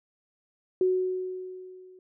sine tone with level ramp, 370 Hz, F#4, in tune, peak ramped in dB -19 to -49 dBFS, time 0.81-1.99 s, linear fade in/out 2 ms, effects none

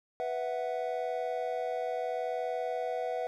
triangle chord, B suspended fourth, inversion none, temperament equal, 493.9 / 659.3 / 740 Hz, B4 / E5 / F#5, 0 / 0 / 0 cents, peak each -33 / -34 / -34 dBFS, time 0.2-3.27 s, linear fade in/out 0 ms, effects none

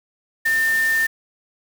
sine tone in noise, 1800 Hz, A6, 39 cents sharp, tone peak -16 dBFS, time 0.45-1.07 s, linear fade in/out 10 ms, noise white, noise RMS -31 dBFS, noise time 0.45-1.07 s, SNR +12 dB, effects none

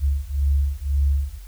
sine beating tone pair, 69.3 / 71.2 Hz, C#2 / C#2, 0 / +47 cents, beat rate 1.9 Hz, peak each -21 dBFS, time 0-1.39 s, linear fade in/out 50 ms, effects added 46 Hz sine -36 dBFS peak until 1.47 s + white hiss -52 dBFS RMS until 1.47 s

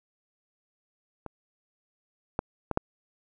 clicks, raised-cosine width 1 ms, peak -23 / -12 / -14 / -9 dBFS, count 4, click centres 1.263 / 2.391 / 2.713 / 2.774 s, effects none

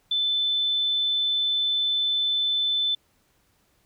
sine tone, 3520 Hz, A7, in tune, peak -21 dBFS, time 0.11-2.95 s, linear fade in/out 5 ms, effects pink hiss -66 dBFS RMS until 3.85 s

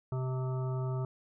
harmonic tone, 129.4 Hz, C3, 19 cents flat, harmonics 1 / 3 / 5 / 7 / 9 / 10, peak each -31 / -41 / -45 / -48 / -50 / -51 dBFS, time 0.12-1.05 s, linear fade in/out 2 ms, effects none

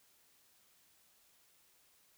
silence, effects white hiss -69 dBFS RMS until 2.17 s

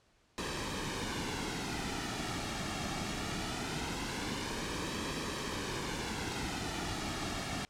pink noise with flanger, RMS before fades -37 dBFS, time 0.38-7.65 s, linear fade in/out 0 ms, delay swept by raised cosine 1.4 to 2 ms, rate 0.21 Hz, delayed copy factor -0.55, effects pink hiss -69 dBFS RMS until 7.69 s + low-pass 7000 Hz 12 dB/octave

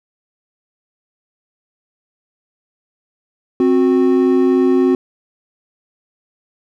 triangle tone pair together, 262.9 / 366 Hz, C4 / F#4, +8 / -19 cents, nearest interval tritone, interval 573 cents, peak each -11 dBFS, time 3.6-4.95 s, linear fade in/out 2 ms, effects none

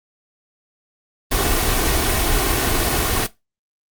pink noise with comb filter, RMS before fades -18 dBFS, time 1.31-3.27 s, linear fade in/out 10 ms, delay 2.7 ms, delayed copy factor +0.5, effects noise-tail reverb RT60 0.2 s tail -20 dB re dry + Opus 24 kbps

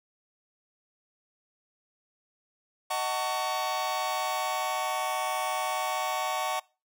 45% pulse chord, D# half-diminished seventh, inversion none, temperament just, 622.3 / 746.7 / 896 / 1120.1 Hz, D#5 / F#5 / A5 / C#6, 0 / +16 / +31 / +18 cents, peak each -36 / -32 / -34 / -33 dBFS, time 2.9-6.6 s, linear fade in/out 10 ms, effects noise-tail reverb RT60 0.3 s tail -22 dB re dry

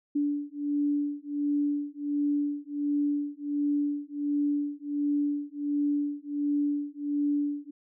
sine beating tone pair, 289.3 / 290.7 Hz, D4 / D4, -26 / -18 cents, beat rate 1.4 Hz, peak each -29 dBFS, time 0.15-7.71 s, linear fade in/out 10 ms, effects none

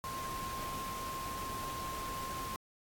sine tone in noise, 1058 Hz, C6, 19 cents sharp, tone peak -39 dBFS, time 0.04-2.56 s, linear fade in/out 0 ms, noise pink, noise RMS -44 dBFS, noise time 0.04-2.56 s, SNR +2 dB, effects AAC 64 kbps

